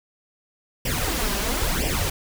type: noise with flanger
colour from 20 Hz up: pink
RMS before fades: -24 dBFS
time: 0.85-2.1 s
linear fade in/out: 5 ms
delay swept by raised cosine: 0.37 to 5.07 ms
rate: 1 Hz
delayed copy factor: +0.75
effects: none